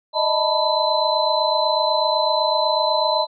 sine tone cluster, 608 / 636 / 890 / 987 / 4036 Hz, D#5 / D#5 / A5 / B5 / B7, -40 / +38 / +20 / -1 / +37 cents, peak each -23 dBFS, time 0.13-3.27 s, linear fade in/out 50 ms, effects none

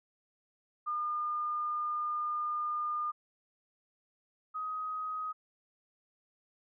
sine tone pair in turn, 1212 / 1257.3 Hz, D#6 / D#6, -46 / +18 cents, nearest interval minor second, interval 64 cents, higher second, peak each -31 / -34 dBFS, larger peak first, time 0.86-3.12 / 4.54-5.33 s, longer first, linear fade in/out 20 ms, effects none

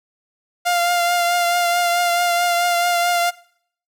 sawtooth tone with vibrato, 698.5 Hz, F5, in tune, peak -12 dBFS, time 0.65-3.31 s, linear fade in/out 20 ms, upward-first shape triangle, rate 4.6 Hz, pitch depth 25 cents each way, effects noise-tail reverb RT60 0.6 s tail -21 dB re dry

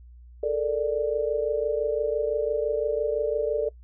sine tone cluster, 434.8 / 460.7 / 589 Hz, A4 / A#4 / D5, -21 / -20 / +5 cents, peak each -27 dBFS, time 0.43-3.69 s, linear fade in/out 5 ms, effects noise-tail reverb RT60 0.1 s tail -22 dB re dry + added 60 Hz sine -45 dBFS peak until 3.83 s

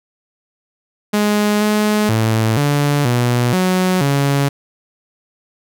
sawtooth tone with pitch steps, 208.6 / 211.3 / 111.3 / 144.6 / 121.6 / 184.5 / 140.3 Hz, G#3 / G#3 / A2 / D3 / B2 / F#3 / C#3, +8 / +30 / +20 / -27 / -26 / -5 / +21 cents, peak -9 dBFS, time 1.13-4.49 s, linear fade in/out 10 ms, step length 480 ms, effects none

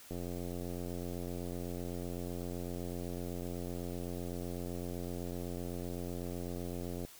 click train, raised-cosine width 2 ms, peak -28 dBFS, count 611, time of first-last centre 0.11-7.05 s, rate 87.9 Hz, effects white hiss -55 dBFS RMS until 7.19 s

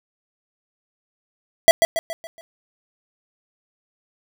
square tone with echo, 660 Hz, E5, 2 cents sharp, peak -6 dBFS, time 1.68-1.71 s, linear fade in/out 0 ms, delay 140 ms, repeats 5, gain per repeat -7 dB, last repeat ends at 2.41 s, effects none

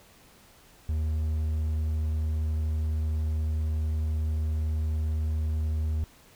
triangle tone, 77.78 Hz, D#2, in tune, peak -23 dBFS, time 0.89-6.04 s, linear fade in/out 0 ms, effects pink hiss -56 dBFS RMS until 6.35 s

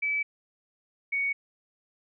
sine tone pair in turn, 2300 / 2232 Hz, D7 / C#7, -37 / +11 cents, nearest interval minor second, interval 52 cents, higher first, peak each -25 dBFS, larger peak neither, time 0.02-0.23 / 1.12-1.33 s, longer neither, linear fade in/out 10 ms, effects none

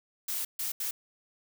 blue noise bursts at uneven times, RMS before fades -33 dBFS, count 3, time 0.28-0.45 / 0.59-0.72 / 0.8-0.91 s, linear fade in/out 5 ms, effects none

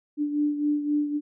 sine beating tone pair, 294.2 / 298 Hz, D4 / D4, +3 / +25 cents, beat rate 3.8 Hz, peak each -23 / -30 dBFS, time 0.17-1.21 s, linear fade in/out 50 ms, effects none

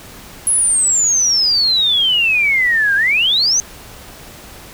sine exponential two-way sweep, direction down then up, 10760 to 1568 to 6370 Hz, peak -11 dBFS, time 0.47-3.6 s, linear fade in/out 0 ms, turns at 2.95 s, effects pink hiss -37 dBFS RMS until 4.73 s

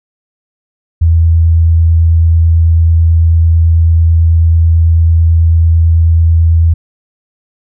sine tone with vibrato, 82.41 Hz, E2, in tune, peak -4 dBFS, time 1.01-6.74 s, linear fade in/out 10 ms, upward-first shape sine, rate 9.1 Hz, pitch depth 9 cents each way, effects none

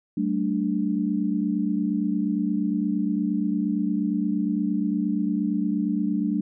sine chord, G suspended second, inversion none, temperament equal with one note detuned, 191.41 / 220 / 293.7 Hz, G3 / A3 / D4, -41 / 0 / 0 cents, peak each -26 dBFS, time 0.17-6.41 s, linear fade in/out 5 ms, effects none

